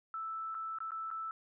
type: tone with dropouts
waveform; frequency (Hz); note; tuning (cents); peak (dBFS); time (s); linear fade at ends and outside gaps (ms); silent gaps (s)
sine; 1318.5; E6; 0; -37; 0.14-1.31; 1; 0.545-0.55 / 0.786-0.804 / 0.907-0.918 / 1.104-1.112
effects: none